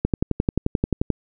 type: click train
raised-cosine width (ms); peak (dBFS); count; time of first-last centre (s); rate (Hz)
3; -6; 13; 0.05-1.103; 11.4
effects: none